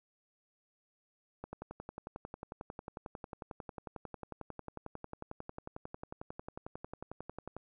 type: click train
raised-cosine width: 1 ms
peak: -28 dBFS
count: 69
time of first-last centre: 1.44-7.566 s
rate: 11.1 Hz
effects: none